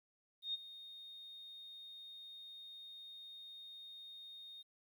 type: tone with ADSR envelope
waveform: sine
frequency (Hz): 3696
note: A#7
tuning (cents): -16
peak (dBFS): -35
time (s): 0.42-4.63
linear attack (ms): 120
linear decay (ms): 23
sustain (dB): -15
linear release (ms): 19
effects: 12-bit